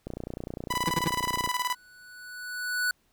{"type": "click train", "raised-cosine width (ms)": 2, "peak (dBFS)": -22, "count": 43, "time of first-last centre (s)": [0.07, 1.475], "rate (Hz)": 29.9}
{"type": "tone with tremolo", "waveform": "sawtooth", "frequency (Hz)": 993, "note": "B5", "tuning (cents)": 9, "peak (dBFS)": -21, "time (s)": [0.7, 1.75], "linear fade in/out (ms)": 10, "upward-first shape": "square", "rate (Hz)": 19, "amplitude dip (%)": 70}
{"type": "tone bursts", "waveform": "25% pulse", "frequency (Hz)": 165.6, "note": "E3", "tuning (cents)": 8, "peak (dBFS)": -21, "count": 3, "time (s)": [0.87, 1.081], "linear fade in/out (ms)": 5, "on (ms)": 27, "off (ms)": 65}
{"type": "tone with exponential growth", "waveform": "square", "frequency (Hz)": 1480, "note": "F#6", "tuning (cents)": 0, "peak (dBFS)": -24, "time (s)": [1.48, 2.91], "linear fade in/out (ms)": 2, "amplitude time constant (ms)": 310}
{"effects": ["pink hiss -69 dBFS RMS until 3.12 s"]}